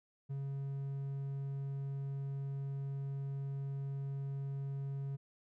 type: tone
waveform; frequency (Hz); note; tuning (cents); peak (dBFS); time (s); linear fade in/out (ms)
triangle; 138; C#3; -7; -35; 0.29-5.17; 20
effects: none